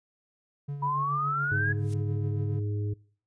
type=tone with tremolo; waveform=triangle; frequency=142.6 Hz; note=C#3; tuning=49 cents sharp; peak=-28 dBFS; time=0.68-2.6 s; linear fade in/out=10 ms; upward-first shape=sine; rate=7.1 Hz; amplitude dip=45%
type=exponential sweep; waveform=sine; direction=up; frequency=967 to 1684 Hz; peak=-26 dBFS; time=0.82-1.73 s; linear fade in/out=10 ms
type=harmonic tone; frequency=103.83 Hz; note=G#2; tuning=in tune; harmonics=1 / 3 / 4; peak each=-28 / -41 / -40 dBFS; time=1.51-2.94 s; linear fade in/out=10 ms
type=noise with exponential growth; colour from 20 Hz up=blue; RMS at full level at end=-42 dBFS; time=1.76-1.94 s; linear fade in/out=5 ms; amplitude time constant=39 ms
effects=noise-tail reverb RT60 0.5 s tail -24 dB re dry + resampled to 22050 Hz